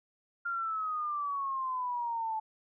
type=exponential sweep; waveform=sine; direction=down; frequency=1402 to 869 Hz; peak=-31 dBFS; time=0.45-2.4 s; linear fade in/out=10 ms; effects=none